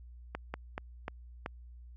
slowing click train, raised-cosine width 0.5 ms, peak -21 dBFS, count 5, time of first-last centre 0.35-1.461 s, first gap 190 ms, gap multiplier 1.26, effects added 60 Hz sine -48 dBFS peak until 1.96 s

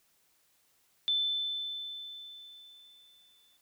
sine tone with exponential decay, 3525 Hz, A7, 2 cents sharp, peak -25 dBFS, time 1.08-3.57 s, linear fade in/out 0 ms, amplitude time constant 540 ms, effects white hiss -70 dBFS RMS until 3.61 s

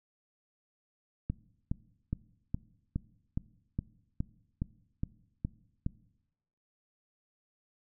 click train, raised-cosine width 5 ms, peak -19 dBFS, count 12, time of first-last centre 1.3-5.864 s, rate 2.41 Hz, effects noise-tail reverb RT60 0.9 s tail -21 dB re dry

